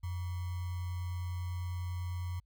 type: tone with sample-and-hold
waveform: sine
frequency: 89 Hz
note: F2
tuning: 33 cents sharp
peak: -34 dBFS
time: 0.03-2.4 s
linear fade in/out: 10 ms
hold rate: 1050 Hz
effects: added 50 Hz sine -67 dBFS peak until 2.45 s